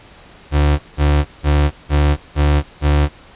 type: tone bursts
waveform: 35% pulse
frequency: 73.4 Hz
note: D2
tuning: in tune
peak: -9 dBFS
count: 6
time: 0.51-3.09 s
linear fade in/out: 50 ms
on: 280 ms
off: 180 ms
effects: pink hiss -43 dBFS RMS until 3.35 s + resampled to 8000 Hz